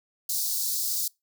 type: high-pass noise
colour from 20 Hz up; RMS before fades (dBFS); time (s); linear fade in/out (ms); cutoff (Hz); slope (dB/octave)
white; -28; 0.29-1.08; 5; 4100; 48
effects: noise-tail reverb RT60 0.2 s tail -24 dB re dry

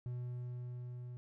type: tone with level ramp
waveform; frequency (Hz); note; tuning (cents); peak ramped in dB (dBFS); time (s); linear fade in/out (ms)
triangle; 123.1; B2; -5; -36 to -42; 0.06-1.17; 0
effects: none

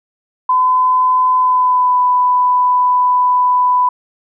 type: tone with pitch glide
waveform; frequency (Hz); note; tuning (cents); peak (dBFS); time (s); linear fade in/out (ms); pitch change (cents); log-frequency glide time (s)
sine; 1014 to 995.4; B5 to B5; +45 to +13; -9; 0.49-3.89; 5; -32; 1.34-2
effects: none

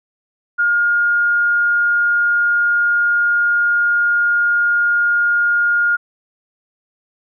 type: tone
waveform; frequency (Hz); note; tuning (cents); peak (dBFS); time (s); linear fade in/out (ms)
sine; 1420; F6; +28; -12; 0.58-5.97; 20
effects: none

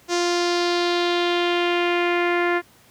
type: tone with low-pass filter sweep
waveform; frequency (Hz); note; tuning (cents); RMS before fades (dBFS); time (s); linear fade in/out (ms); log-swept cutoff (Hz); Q
sawtooth; 349.2; F4; 0; -21; 0.08-2.62; 50; 6100 to 1900; 2.6
effects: pink hiss -53 dBFS RMS until 2.9 s + high-pass 80 Hz 12 dB/octave

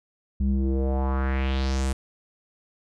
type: tone with low-pass filter sweep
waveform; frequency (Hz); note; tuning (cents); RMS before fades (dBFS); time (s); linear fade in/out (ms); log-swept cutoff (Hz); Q
square; 66.4; C2; +26; -24; 0.4-1.93; 5; 160 to 9700; 2.8
effects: none

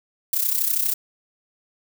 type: noise with amplitude modulation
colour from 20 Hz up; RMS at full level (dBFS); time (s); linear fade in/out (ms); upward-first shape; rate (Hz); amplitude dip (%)
violet; -19; 0.33-0.94; 2; sine; 32.4; 70
effects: none

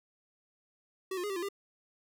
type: tone with pitch steps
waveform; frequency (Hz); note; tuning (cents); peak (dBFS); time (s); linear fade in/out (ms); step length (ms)
square; 379.4 / 356.3 / 414.2 / 387.3 / 345.6 / 399.4; F#4 / F4 / G#4 / G4 / F4 / G4; +43 / +35 / -5 / -21 / -18 / +32; -34; 1.11-1.488; 5; 63
effects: none

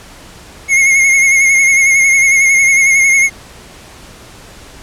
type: tone with vibrato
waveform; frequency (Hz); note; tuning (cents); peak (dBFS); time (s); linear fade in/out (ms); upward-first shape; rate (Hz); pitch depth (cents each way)
square; 2162; C#7; -44; -7; 0.68-3.3; 50; sine; 11; 41
effects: pink hiss -36 dBFS RMS until 4.82 s + low-pass 10000 Hz 12 dB/octave

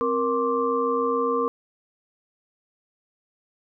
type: tone cluster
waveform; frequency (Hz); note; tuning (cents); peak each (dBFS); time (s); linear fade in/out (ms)
sine; 262.6 / 469.2 / 1058 / 1165; C4 / A#4 / C6 / D6; +6 / +11 / +19 / -14; -29 / -23 / -29 / -27; 0.01-1.48; 0
effects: none

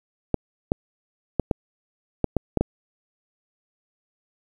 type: clicks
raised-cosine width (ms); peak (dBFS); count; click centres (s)
2; -6; 8; 0.343 / 0.719 / 1.397 / 1.512 / 2.243 / 2.367 / 2.573 / 2.61
effects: 8-bit

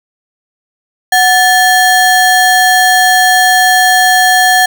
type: ring-modulated tone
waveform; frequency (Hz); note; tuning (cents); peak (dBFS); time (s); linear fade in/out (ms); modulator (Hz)
square; 1244.5; D#6; 0; -3; 1.12-4.66; 5; 505
effects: none

